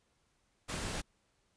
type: noise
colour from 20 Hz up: pink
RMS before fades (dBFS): -38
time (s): 0.68-1.02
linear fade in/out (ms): 20
effects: pink hiss -75 dBFS RMS until 1.56 s + resampled to 22050 Hz